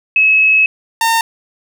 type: tone pair in turn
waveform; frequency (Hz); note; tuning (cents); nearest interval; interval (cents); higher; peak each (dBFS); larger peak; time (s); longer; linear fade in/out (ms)
sine / sawtooth; 2577 / 911.1; E7 / A#5; -40 / -40; octave + tritone; 1800; first; -7; neither; 0.16-0.66 / 1.01-1.21; first; 2
effects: none